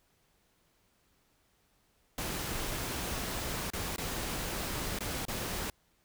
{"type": "noise with dropouts", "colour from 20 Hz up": "pink", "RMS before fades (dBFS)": -36, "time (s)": [2.18, 5.7], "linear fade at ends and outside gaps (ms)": 2, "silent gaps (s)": [[3.703, 3.734], [3.962, 3.981], [4.988, 5.006], [5.253, 5.282]], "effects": ["pink hiss -71 dBFS RMS until 6.04 s"]}